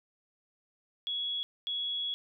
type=tone bursts at uneven times; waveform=sine; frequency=3354 Hz; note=G#7; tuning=16 cents sharp; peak=-31 dBFS; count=2; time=1.07-1.43 / 1.67-2.14 s; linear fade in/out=0 ms; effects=none